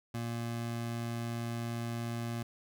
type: tone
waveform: 25% pulse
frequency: 117.1 Hz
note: A#2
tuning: 8 cents sharp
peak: -31 dBFS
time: 0.14-2.43 s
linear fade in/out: 5 ms
effects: none